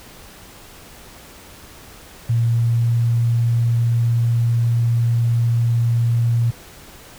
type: tone with pitch glide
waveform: sine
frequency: 116.54 to 117.35 Hz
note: A#2 to A#2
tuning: 0 to +12 cents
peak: -14 dBFS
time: 2.29-6.51 s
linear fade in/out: 10 ms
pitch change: +12 cents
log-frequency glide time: 2.49-2.89 s
effects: pink hiss -42 dBFS RMS until 7.18 s